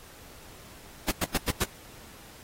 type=noise bursts; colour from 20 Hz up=pink; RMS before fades=-26 dBFS; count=5; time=1.08-1.64 s; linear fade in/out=5 ms; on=32 ms; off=100 ms; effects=pink hiss -50 dBFS RMS until 2.43 s + AAC 48 kbps